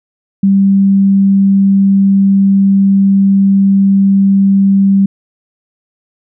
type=tone; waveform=sine; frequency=196 Hz; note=G3; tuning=in tune; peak=-5 dBFS; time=0.43-5.06 s; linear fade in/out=5 ms; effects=none